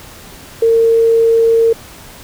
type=tone; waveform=sine; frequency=456.4 Hz; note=A#4; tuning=37 cents flat; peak=-7 dBFS; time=0.62-1.73 s; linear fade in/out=5 ms; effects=pink hiss -36 dBFS RMS until 2.23 s